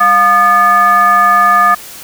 sine tone with frequency modulation, 1218 Hz, D#6, 37 cents flat, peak -5 dBFS, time 0-1.75 s, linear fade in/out 10 ms, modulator 509 Hz, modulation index 0.77, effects white hiss -31 dBFS RMS until 2.03 s

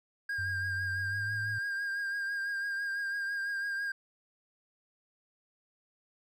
triangle tone with vibrato, 1611 Hz, G6, 47 cents sharp, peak -30 dBFS, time 0.29-3.92 s, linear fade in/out 5 ms, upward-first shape triangle, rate 6 Hz, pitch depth 37 cents each way
sine tone with pitch glide, 93.8 to 106.51 Hz, F#2 to G#2, +24 to +44 cents, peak -37 dBFS, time 0.38-1.59 s, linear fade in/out 10 ms, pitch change +220 cents, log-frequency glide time 0.96-1.33 s
effects none

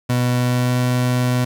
30% pulse tone with pitch glide, 123.47 to 124.69 Hz, B2 to B2, 0 to +17 cents, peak -13 dBFS, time 0.09-1.45 s, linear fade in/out 10 ms, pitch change +17 cents, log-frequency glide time 0.29-0.78 s, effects 8-bit

